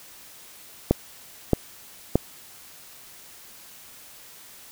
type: clicks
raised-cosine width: 2 ms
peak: -3 dBFS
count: 3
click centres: 0.91 / 1.533 / 2.156 s
effects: white hiss -47 dBFS RMS until 4.71 s